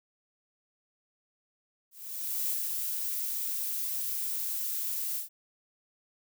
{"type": "noise with ADSR envelope", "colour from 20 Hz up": "violet", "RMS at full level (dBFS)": -30, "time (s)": [1.91, 5.29], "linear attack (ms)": 580, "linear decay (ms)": 96, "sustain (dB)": -3, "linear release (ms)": 120, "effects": []}